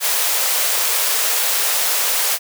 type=high-pass noise; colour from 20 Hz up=white; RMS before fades=-18 dBFS; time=0-2.39 s; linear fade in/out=50 ms; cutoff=430 Hz; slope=48 dB/octave; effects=none